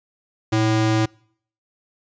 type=ring-modulated tone; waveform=square; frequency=220 Hz; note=A3; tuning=in tune; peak=-14 dBFS; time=0.52-1.06 s; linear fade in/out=10 ms; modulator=105 Hz; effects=noise-tail reverb RT60 0.6 s tail -26 dB re dry + resampled to 16000 Hz